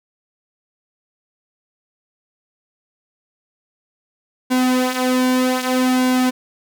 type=tone with flanger; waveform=sawtooth; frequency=254.5 Hz; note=C4; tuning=48 cents flat; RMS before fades=-17 dBFS; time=4.5-6.31 s; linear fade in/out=20 ms; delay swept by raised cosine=1.6 to 5.5 ms; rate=0.64 Hz; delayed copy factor=-0.65; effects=none